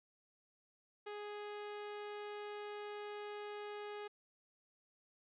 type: tone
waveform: sawtooth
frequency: 415.3 Hz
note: G#4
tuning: in tune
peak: -40 dBFS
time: 1.06-4.08 s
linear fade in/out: 10 ms
effects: resampled to 8000 Hz